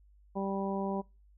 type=harmonic tone; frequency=195.7 Hz; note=G3; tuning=3 cents flat; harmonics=1 / 2 / 3 / 4 / 5; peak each=-34 / -37 / -39 / -40 / -41 dBFS; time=0.35-1.02 s; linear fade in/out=20 ms; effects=noise-tail reverb RT60 0.3 s tail -25 dB re dry + added 50 Hz sine -58 dBFS peak until 1.37 s